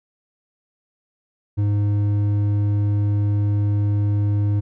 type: tone with hard clipping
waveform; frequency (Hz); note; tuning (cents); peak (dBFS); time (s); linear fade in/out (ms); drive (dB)
sine; 102.7; G#2; -19; -18; 1.57-4.61; 20; 6
effects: none